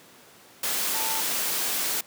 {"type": "tone in noise", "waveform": "sine", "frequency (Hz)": 887, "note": "A5", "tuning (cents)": 14, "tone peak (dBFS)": -33, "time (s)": [0.94, 1.21], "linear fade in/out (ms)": 5, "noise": "white", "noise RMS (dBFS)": -27, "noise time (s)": [0.63, 2.01], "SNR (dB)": -9, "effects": ["pink hiss -51 dBFS RMS until 2.06 s", "high-pass 200 Hz 12 dB/octave"]}